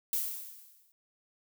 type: noise with exponential decay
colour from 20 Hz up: violet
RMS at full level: -29 dBFS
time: 0.13-0.92 s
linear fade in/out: 1 ms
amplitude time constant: 170 ms
effects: none